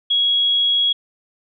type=tone; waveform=sine; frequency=3322 Hz; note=G#7; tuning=in tune; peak=-14 dBFS; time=0.1-0.93 s; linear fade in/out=10 ms; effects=none